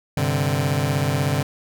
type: chord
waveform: sawtooth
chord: G suspended fourth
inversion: none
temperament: just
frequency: 98 / 130.67 / 147 Hz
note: G2 / C3 / D3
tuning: 0 / -2 / +2 cents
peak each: -22 / -19 / -18 dBFS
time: 0.17-1.43 s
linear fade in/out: 5 ms
effects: none